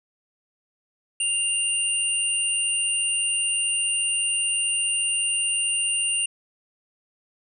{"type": "tone pair together", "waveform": "sine", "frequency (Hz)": [2794, 9109], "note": ["F7", "C#9"], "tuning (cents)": [0, 46], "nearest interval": "octave + minor sixth", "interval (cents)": 2046, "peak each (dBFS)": -24, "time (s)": [1.2, 6.26], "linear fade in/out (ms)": 5, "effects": []}